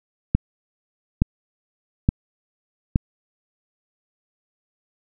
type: click train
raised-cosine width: 5 ms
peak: -3 dBFS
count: 4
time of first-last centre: 0.35-2.959 s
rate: 1.15 Hz
effects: none